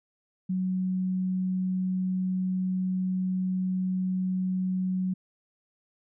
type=tone; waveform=sine; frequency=185.5 Hz; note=F#3; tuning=5 cents sharp; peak=-25 dBFS; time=0.49-5.14 s; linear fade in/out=10 ms; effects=none